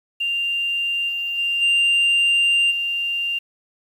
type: tone with level steps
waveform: sine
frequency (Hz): 2788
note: F7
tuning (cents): -4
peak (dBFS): -19 / -22 / -18 / -12 / -20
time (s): 0.2-3.39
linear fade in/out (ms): 10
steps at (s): 1.08 / 1.37 / 1.61 / 2.7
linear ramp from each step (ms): 20
effects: tanh soft clip ceiling -13 dBFS + 8-bit